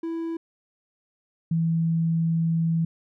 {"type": "tone pair in turn", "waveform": ["triangle", "sine"], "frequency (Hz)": [330.2, 164.53], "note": ["E4", "E3"], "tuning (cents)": [3, -3], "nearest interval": "octave", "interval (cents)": 1206, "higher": "first", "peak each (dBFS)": [-25, -20], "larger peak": "second", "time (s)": [[0.03, 0.37], [1.51, 2.85]], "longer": "second", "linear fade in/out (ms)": 5, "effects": []}